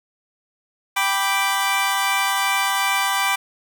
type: chord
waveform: 20% pulse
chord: G major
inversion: none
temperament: equal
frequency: 784 / 987.8 / 1174.7 Hz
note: G5 / B5 / D6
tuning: 0 / 0 / 0 cents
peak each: -18 dBFS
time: 0.96-3.36 s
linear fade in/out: 10 ms
effects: none